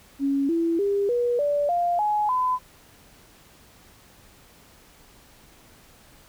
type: tone with pitch steps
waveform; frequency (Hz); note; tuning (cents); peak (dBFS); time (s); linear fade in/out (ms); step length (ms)
sine; 277.2 / 333.5 / 401.2 / 482.6 / 580.6 / 698.5 / 840.3 / 1010.9; C#4 / E4 / G4 / B4 / D5 / F5 / G#5 / B5; 0 / +20 / +40 / -40 / -20 / 0 / +20 / +40; -20; 0.19-2.59; 50; 300
effects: pink hiss -53 dBFS RMS until 6.28 s